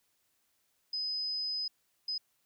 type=tone bursts at uneven times; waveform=sine; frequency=5030 Hz; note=D#8; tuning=18 cents sharp; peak=-32 dBFS; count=2; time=0.93-1.68 / 2.08-2.18 s; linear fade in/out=5 ms; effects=white hiss -75 dBFS RMS until 2.45 s